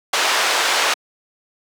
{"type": "band-pass noise", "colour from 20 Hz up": "pink", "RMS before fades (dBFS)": -18, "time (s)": [0.13, 0.94], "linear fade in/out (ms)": 5, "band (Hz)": [710, 6100], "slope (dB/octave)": 12, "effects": ["high-pass 300 Hz 12 dB/octave"]}